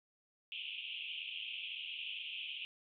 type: band-pass noise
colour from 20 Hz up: pink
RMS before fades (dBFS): -44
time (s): 0.52-2.65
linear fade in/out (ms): 0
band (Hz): 2500 to 3300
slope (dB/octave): 96
effects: none